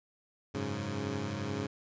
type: chord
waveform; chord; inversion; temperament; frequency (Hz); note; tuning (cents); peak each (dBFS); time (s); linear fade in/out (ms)
15% pulse; F# suspended second; none; equal with one note detuned; 92.5 / 103.83 / 137.79; F#2 / G#2 / C#3; 0 / 0 / -10; -35 / -30 / -32; 0.54-1.67; 10
effects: resampled to 16000 Hz